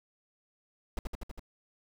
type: noise with echo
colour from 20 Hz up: brown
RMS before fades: -32 dBFS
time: 0.97-0.99 s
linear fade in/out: 2 ms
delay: 81 ms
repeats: 5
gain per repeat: -2 dB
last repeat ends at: 1.395 s
effects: none